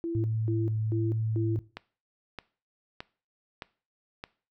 sine tone bursts, 335.2 Hz, E4, 29 cents sharp, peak -29 dBFS, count 4, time 0.04-1.56 s, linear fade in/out 0 ms, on 200 ms, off 240 ms
sine tone with vibrato, 110 Hz, A2, in tune, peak -26 dBFS, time 0.15-1.59 s, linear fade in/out 0 ms, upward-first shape triangle, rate 1.2 Hz, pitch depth 15 cents each way
click train, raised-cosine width 0.3 ms, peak -21 dBFS, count 5, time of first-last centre 1.77-4.239 s, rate 1.62 Hz
effects noise-tail reverb RT60 0.4 s tail -20 dB re dry

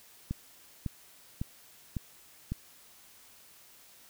click train, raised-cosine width 5 ms, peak -20 dBFS, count 5, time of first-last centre 0.31-2.52 s, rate 1.81 Hz, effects white hiss -57 dBFS RMS until 4.09 s

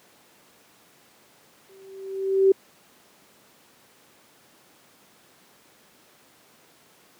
sine tone with exponential growth, 386.3 Hz, G4, 25 cents flat, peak -11 dBFS, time 1.69-2.52 s, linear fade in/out 5 ms, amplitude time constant 180 ms, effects pink hiss -56 dBFS RMS until 7.19 s + high-pass 200 Hz 12 dB/octave

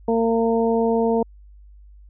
harmonic tone, 228.5 Hz, A#3, 34 cents flat, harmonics 1 / 2 / 3 / 4, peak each -21 / -19 / -26 / -28 dBFS, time 0.08-1.23 s, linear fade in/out 5 ms, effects added 50 Hz sine -43 dBFS peak until 2.09 s

